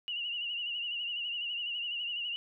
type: tone with vibrato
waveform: sine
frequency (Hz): 2856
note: F7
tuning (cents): +38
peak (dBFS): -33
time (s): 0.08-2.36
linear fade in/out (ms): 0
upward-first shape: triangle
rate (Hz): 12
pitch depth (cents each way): 76
effects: none